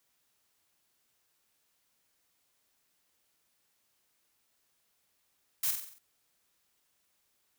blue noise with echo, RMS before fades -30 dBFS, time 5.63-5.71 s, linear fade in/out 5 ms, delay 46 ms, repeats 6, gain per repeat -5 dB, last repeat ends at 5.986 s, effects white hiss -75 dBFS RMS until 7.58 s

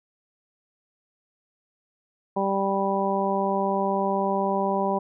harmonic tone, 196 Hz, G3, in tune, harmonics 1 / 2 / 3 / 4 / 5, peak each -28 / -28 / -28 / -28 / -28 dBFS, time 2.36-4.99 s, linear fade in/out 10 ms, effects none

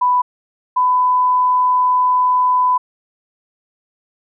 sine tone pair in turn, 992 / 1001.2 Hz, B5 / B5, +7 / +23 cents, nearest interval unison, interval 16 cents, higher second, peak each -11 dBFS, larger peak neither, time 0.01-0.22 / 0.76-2.78 s, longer second, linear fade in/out 10 ms, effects none

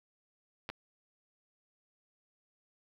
clicks, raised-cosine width 0.3 ms, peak -23 dBFS, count 2, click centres 0.691 / 0.7 s, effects 9-bit

